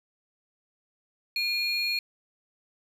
triangle tone pair together, 2417 / 4293 Hz, D7 / C8, +49 / +44 cents, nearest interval minor seventh, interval 995 cents, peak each -27 dBFS, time 1.36-1.99 s, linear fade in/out 2 ms, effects none

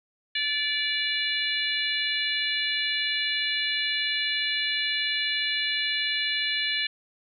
harmonic tone, 581 Hz, D5, 19 cents flat, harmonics 3 / 4 / 5 / 6 / 7, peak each -31 / -31 / -31 / -31 / -31 dBFS, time 0.35-6.87 s, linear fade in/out 5 ms, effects none

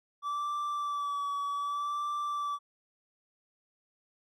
triangle tone with vibrato, 1156 Hz, D6, 28 cents flat, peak -29 dBFS, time 0.22-2.59 s, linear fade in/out 50 ms, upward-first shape sine, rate 0.65 Hz, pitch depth 27 cents each way, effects none

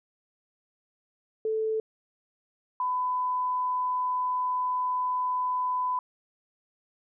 sine tone pair in turn, 439 / 1002.5 Hz, A4 / B5, -4 / +26 cents, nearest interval octave + major second, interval 1430 cents, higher second, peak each -25 dBFS, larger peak neither, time 1.45-1.8 / 2.8-5.99 s, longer second, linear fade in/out 2 ms, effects none

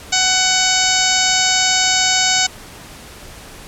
harmonic tone, 747 Hz, F#5, 16 cents sharp, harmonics 1 / 2 / 3 / 4 / 5 / 6 / 7 / 8 / 9 / 10, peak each -22 / -22 / -22 / -22 / -22 / -22 / -22 / -22 / -22 / -22 dBFS, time 0.12-2.47 s, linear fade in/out 10 ms, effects pink hiss -37 dBFS RMS until 3.67 s + low-pass 12000 Hz 12 dB/octave

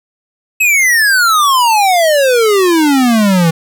square exponential sweep, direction down, 2600 to 160 Hz, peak -8 dBFS, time 0.6-3.51 s, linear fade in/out 10 ms, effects none

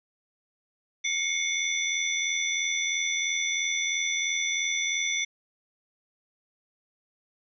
sine tone cluster, 2139 / 2222 / 3507 / 5930 Hz, C7 / C#7 / A7 / F#8, +38 / +4 / -6 / +3 cents, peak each -31 dBFS, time 1.04-5.25 s, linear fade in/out 10 ms, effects none

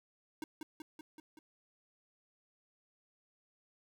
square tone with echo, 311.1 Hz, D#4, in tune, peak -39 dBFS, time 0.42-0.44 s, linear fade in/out 2 ms, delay 190 ms, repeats 5, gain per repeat -3 dB, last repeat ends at 1.39 s, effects none

